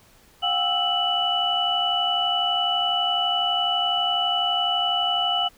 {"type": "tone cluster", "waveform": "sine", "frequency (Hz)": [717, 789, 1318, 2964], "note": ["F5", "G5", "E6", "F#7"], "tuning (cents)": [45, 11, -1, 2], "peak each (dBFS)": [-26, -29, -31, -22], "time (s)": [0.42, 5.49], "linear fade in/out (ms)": 20, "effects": ["pink hiss -55 dBFS RMS until 5.57 s"]}